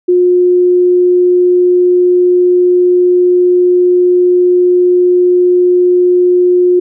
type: tone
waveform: sine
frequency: 358.5 Hz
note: F4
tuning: 45 cents sharp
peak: -5 dBFS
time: 0.08-6.8 s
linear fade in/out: 10 ms
effects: none